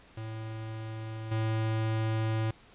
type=tone with level steps; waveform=square; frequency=110.7 Hz; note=A2; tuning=11 cents sharp; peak=-37 / -28 dBFS; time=0.17-2.51 s; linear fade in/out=5 ms; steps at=1.31 s; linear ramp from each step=10 ms; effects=pink hiss -57 dBFS RMS until 2.74 s + resampled to 8000 Hz